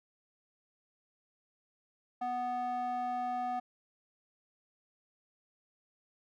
square tone with band-pass filter, 246.9 Hz, B3, in tune, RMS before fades -35 dBFS, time 2.21-3.6 s, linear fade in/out 10 ms, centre 850 Hz, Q 10, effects none

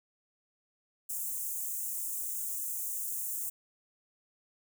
white high-pass noise, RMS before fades -36 dBFS, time 1.09-3.5 s, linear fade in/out 10 ms, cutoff 6800 Hz, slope 48 dB/octave, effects none

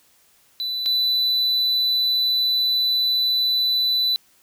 triangle tone pair in turn, 3987 / 3987 Hz, B7 / B7, +16 / +16 cents, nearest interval unison, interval 0 cents, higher neither, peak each -22 / -16 dBFS, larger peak second, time 0.6-0.86 / 0.86-4.16 s, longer second, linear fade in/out 0 ms, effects white hiss -58 dBFS RMS until 4.42 s

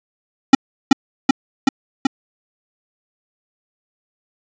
square tone with echo, 269.4 Hz, C#4, 49 cents flat, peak -3 dBFS, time 0.53-0.55 s, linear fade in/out 5 ms, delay 380 ms, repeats 4, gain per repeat -2 dB, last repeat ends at 2.07 s, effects resampled to 16000 Hz + 7-bit

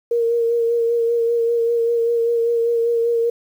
sine tone with vibrato, 466.2 Hz, A#4, in tune, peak -15 dBFS, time 0.11-3.3 s, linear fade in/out 5 ms, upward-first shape sine, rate 5.1 Hz, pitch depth 23 cents each way, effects 8-bit

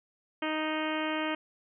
harmonic tone, 311.1 Hz, D#4, in tune, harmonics 1 / 2 / 3 / 4 / 5 / 6 / 7 / 8 / 9 / 10, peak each -33 / -36 / -38 / -39 / -40 / -41 / -41 / -42 / -43 / -43 dBFS, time 0.42-1.35 s, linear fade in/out 5 ms, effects none

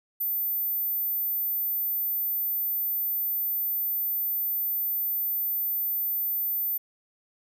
sine tone, 14080 Hz, A9, in tune, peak -25 dBFS, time 0.2-6.78 s, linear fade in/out 10 ms, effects none

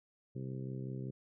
harmonic tone, 65.3 Hz, C2, 3 cents flat, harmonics 2 / 3 / 4 / 5 / 6 / 7 / 8, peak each -40 / -46 / -50 / -51 / -49 / -59 / -58 dBFS, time 0.35-1.11 s, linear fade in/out 10 ms, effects none

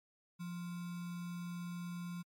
sine tone with sample-and-hold, 174.61 Hz, F3, in tune, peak -40 dBFS, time 0.39-2.23 s, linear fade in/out 20 ms, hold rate 1225 Hz, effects MP3 64 kbps

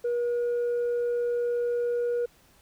sine tone, 479.7 Hz, A#4, 50 cents sharp, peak -22 dBFS, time 0.04-2.26 s, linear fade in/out 10 ms, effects tanh soft clip ceiling -23 dBFS + pink hiss -60 dBFS RMS until 2.61 s

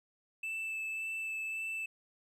triangle tone with vibrato, 2637 Hz, E7, in tune, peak -34 dBFS, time 0.43-1.86 s, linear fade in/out 5 ms, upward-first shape sine, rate 1.8 Hz, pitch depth 10 cents each way, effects none

